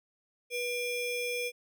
square ring-modulated tone, 1440 Hz, F#6, 47 cents flat, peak -29 dBFS, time 0.5-1.52 s, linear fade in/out 50 ms, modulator 952 Hz, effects none

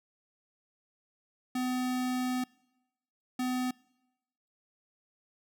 square tone bursts at uneven times, 252.6 Hz, B3, 39 cents sharp, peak -30 dBFS, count 2, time 1.55-2.44 / 3.39-3.71 s, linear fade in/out 5 ms, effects noise-tail reverb RT60 1.0 s tail -25 dB re dry

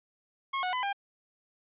sawtooth tone with pitch steps, 1086 / 733 / 1006 / 800 Hz, C#6 / F#5 / B5 / G5, -36 / -16 / +32 / +35 cents, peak -25 dBFS, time 0.53-0.93 s, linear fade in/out 10 ms, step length 100 ms, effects resampled to 8000 Hz

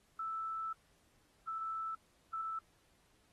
sine tone bursts at uneven times, 1318.5 Hz, E6, in tune, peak -37 dBFS, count 3, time 0.19-0.73 / 1.47-1.95 / 2.33-2.59 s, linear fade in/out 5 ms, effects pink hiss -72 dBFS RMS until 3.32 s + AAC 32 kbps

